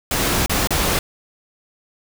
pink noise with dropouts, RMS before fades -19 dBFS, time 0.11-0.99 s, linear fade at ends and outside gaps 2 ms, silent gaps 0.461-0.495 / 0.673-0.706 s, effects none

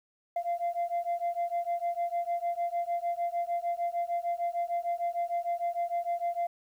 sine beating tone pair, 688 / 694.6 Hz, F5 / F5, -26 / -10 cents, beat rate 6.6 Hz, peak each -30 dBFS, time 0.36-6.47 s, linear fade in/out 5 ms, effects tanh soft clip ceiling -25 dBFS + 10-bit

